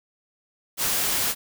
white noise, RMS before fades -24 dBFS, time 0.77-1.35 s, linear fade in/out 50 ms, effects none

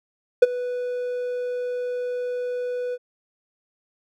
triangle tone with ADSR envelope, 493.9 Hz, B4, in tune, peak -4 dBFS, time 0.42-2.98 s, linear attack 8 ms, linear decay 26 ms, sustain -19 dB, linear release 45 ms, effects none

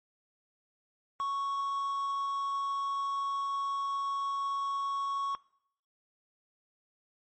triangle tone with quantisation, 1108.7 Hz, C#6, in tune, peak -28 dBFS, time 1.2-5.35 s, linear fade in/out 0 ms, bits 8, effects noise-tail reverb RT60 0.7 s tail -22 dB re dry + MP3 32 kbps

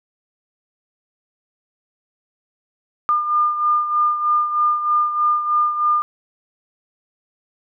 sine beating tone pair, 1206 / 1209.2 Hz, D6 / D#6, +46 / -50 cents, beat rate 3.2 Hz, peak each -16 / -23 dBFS, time 3.09-6.02 s, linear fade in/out 0 ms, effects none

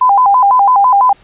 sine tone with vibrato, 898 Hz, A5, 35 cents sharp, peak -5 dBFS, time 0.01-1.13 s, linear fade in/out 5 ms, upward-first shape square, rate 6 Hz, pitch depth 200 cents each way, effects pink hiss -46 dBFS RMS until 1.23 s + resampled to 8000 Hz

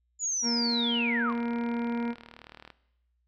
sine linear sweep, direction down, 7010 to 948 Hz, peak -27 dBFS, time 0.19-1.34 s, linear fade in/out 50 ms
harmonic tone, 235.6 Hz, A#3, 19 cents sharp, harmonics 1 / 2 / 3 / 4 / 6 / 7 / 8 / 9 / 10, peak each -28 / -37 / -47 / -39 / -46 / -53 / -55 / -50 / -51 dBFS, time 0.42-2.15 s, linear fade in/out 50 ms
click train, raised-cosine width 0.3 ms, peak -29 dBFS, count 55, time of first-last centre 1.3-2.703 s, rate 38.5 Hz
effects noise-tail reverb RT60 0.9 s tail -18 dB re dry + added 60 Hz sine -70 dBFS peak until 3.27 s

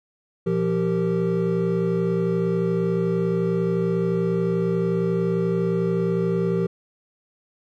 triangle tone cluster, 118.7 / 172.8 / 389.6 / 460.9 Hz, A#2 / F3 / G4 / A#4, +32 / -18 / -11 / -20 cents, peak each -29 / -21 / -22 / -25 dBFS, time 0.46-6.67 s, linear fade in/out 10 ms, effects none

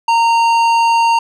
sine tone with tanh clipping, 923 Hz, A#5, 17 cents flat, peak -11 dBFS, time 0.08-1.19 s, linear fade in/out 5 ms, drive 13 dB, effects none

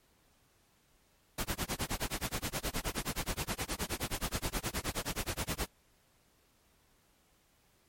pink noise with tremolo, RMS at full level -33 dBFS, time 1.38-5.68 s, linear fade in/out 5 ms, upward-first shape sine, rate 9.5 Hz, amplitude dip 100%, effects pink hiss -69 dBFS RMS until 7.88 s + MP3 64 kbps

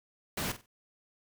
pink noise with echo, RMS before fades -34 dBFS, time 0.37-0.52 s, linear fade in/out 5 ms, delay 47 ms, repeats 3, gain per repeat -12 dB, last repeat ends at 0.661 s, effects none

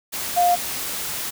sine tone in noise, 706 Hz, F5, 19 cents sharp, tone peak -14 dBFS, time 0.36-0.56 s, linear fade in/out 20 ms, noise white, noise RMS -28 dBFS, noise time 0.12-1.31 s, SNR +11 dB, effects none

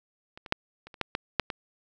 clicks, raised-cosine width 0.3 ms, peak -28 / -26 / -7 / -29 / -30 / -11 / -12 / -6 / -16 dBFS, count 9, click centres 0.375 / 0.462 / 0.524 / 0.87 / 0.942 / 1.013 / 1.151 / 1.397 / 1.502 s, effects none

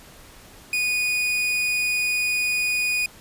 40% pulse tone, 2470 Hz, D#7, 13 cents flat, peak -20 dBFS, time 0.73-3.06 s, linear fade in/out 2 ms, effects pink hiss -47 dBFS RMS until 3.2 s + resampled to 32000 Hz

